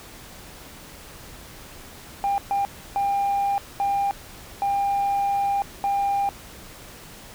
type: tone bursts at uneven times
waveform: sine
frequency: 799 Hz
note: G5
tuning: 33 cents sharp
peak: -18 dBFS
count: 6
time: 2.24-2.38 / 2.51-2.65 / 2.96-3.58 / 3.8-4.11 / 4.62-5.62 / 5.84-6.29 s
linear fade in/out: 0 ms
effects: tanh soft clip ceiling -18 dBFS + pink hiss -43 dBFS RMS until 7.34 s